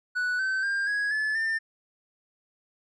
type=tone with pitch steps; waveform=triangle; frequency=1480 / 1538.4 / 1599.1 / 1662.2 / 1727.8 / 1796 Hz; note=F#6 / G6 / G6 / G#6 / A6 / A6; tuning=0 / -33 / +34 / +1 / -32 / +35 cents; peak=-23 dBFS; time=0.15-1.59 s; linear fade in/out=20 ms; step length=240 ms; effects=resampled to 22050 Hz